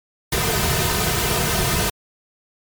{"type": "noise with comb filter", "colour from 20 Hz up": "pink", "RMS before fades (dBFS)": -20, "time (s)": [0.32, 1.9], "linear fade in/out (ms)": 5, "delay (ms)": 3.6, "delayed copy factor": -0.85, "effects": ["MP3 96 kbps"]}